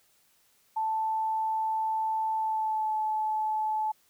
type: tone with pitch glide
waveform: sine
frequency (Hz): 880 to 864.9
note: A5 to A5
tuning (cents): 0 to -30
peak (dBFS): -26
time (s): 0.76-3.92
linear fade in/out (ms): 10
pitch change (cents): -30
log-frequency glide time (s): 2.36-2.95
effects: white hiss -66 dBFS RMS until 4.09 s